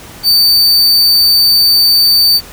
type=tone; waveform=45% pulse; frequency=4580 Hz; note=D8; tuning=44 cents flat; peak=-5 dBFS; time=0.23-2.41 s; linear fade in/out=50 ms; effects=pink hiss -33 dBFS RMS until 2.52 s